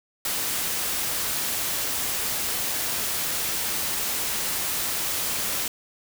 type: noise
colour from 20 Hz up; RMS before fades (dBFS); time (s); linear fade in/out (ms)
white; -27; 0.25-5.68; 2
effects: none